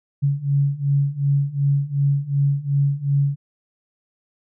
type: beating tone pair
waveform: sine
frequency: 139.4 / 142.1 Hz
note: C#3 / C#3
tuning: +10 / +43 cents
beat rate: 2.7 Hz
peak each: -21 / -19 dBFS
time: 0.22-3.36 s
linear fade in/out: 20 ms
effects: none